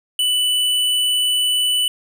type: tone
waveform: square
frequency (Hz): 2979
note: F#7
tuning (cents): +11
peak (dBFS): -16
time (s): 0.19-1.88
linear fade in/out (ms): 2
effects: none